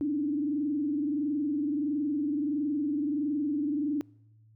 sine tone with frequency modulation, 293.7 Hz, D4, in tune, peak -26 dBFS, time 0.01-4.01 s, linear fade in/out 0 ms, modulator 21.5 Hz, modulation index 0.85, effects noise-tail reverb RT60 0.9 s tail -26 dB re dry + added 110 Hz sine -56 dBFS peak until 4.55 s

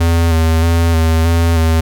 square tone with vibrato, 82.41 Hz, E2, in tune, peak -10 dBFS, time 0-1.81 s, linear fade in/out 10 ms, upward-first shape square, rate 1.6 Hz, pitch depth 27 cents each way, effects none

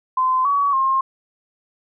sine tone with pitch steps, 1031 / 1131 / 1066 Hz, C6 / C#6 / C6, -26 / +34 / +32 cents, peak -15 dBFS, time 0.17-1.01 s, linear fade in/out 5 ms, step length 280 ms, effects none

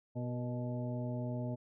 harmonic tone with a mistuned harmonic, 123.1 Hz, B2, 5 cents flat, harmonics 1 / 2 / 3 / 4 / 5 / 7, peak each -37 / -40 / -49 / -50 / -44 / -53 dBFS, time 0.15-1.56 s, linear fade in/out 20 ms, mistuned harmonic 4, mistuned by -55 cents, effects none

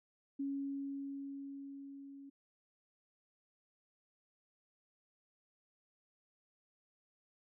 sine tone with level ramp, 277.2 Hz, C#4, in tune, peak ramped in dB -35 to -50 dBFS, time 0.39-2.3 s, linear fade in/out 10 ms, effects none

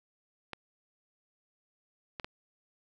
clicks, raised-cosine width 0.3 ms, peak -22 dBFS, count 3, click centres 0.533 / 2.198 / 2.245 s, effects none

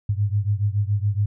sine beating tone pair, 100 / 107.1 Hz, G2 / A2, +35 / -46 cents, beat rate 7.1 Hz, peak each -21 / -23 dBFS, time 0.09-1.26 s, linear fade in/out 5 ms, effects none

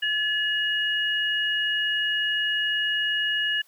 sine tone pair together, 1714.2 / 2883 Hz, A6 / F#7, -46 / -46 cents, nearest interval major sixth, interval 900 cents, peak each -25 dBFS, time 0.02-3.62 s, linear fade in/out 10 ms, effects white hiss -60 dBFS RMS until 3.67 s + high-pass 400 Hz 12 dB/octave

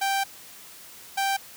sawtooth tone pair in turn, 784 / 784 Hz, G5 / G5, 0 / 0 cents, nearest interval unison, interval 0 cents, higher neither, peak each -19 dBFS, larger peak neither, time 0.01-0.24 / 1.17-1.37 s, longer first, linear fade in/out 10 ms, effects white hiss -46 dBFS RMS until 1.56 s + high-pass 60 Hz 12 dB/octave

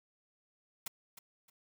white noise with echo, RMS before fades -39 dBFS, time 0.86-0.88 s, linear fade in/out 5 ms, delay 310 ms, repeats 2, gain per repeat -12 dB, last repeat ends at 1.5 s, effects none

